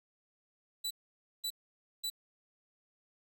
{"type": "tone bursts", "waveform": "sawtooth", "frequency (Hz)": 3962, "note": "B7", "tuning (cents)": 5, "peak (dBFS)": -31, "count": 3, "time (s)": [0.84, 2.101], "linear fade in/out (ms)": 10, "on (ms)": 67, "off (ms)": 530, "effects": []}